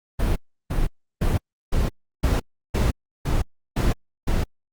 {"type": "noise bursts", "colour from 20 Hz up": "brown", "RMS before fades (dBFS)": -20, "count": 9, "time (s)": [0.19, 4.44], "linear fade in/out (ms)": 10, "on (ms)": 170, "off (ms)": 340, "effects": ["Opus 32 kbps"]}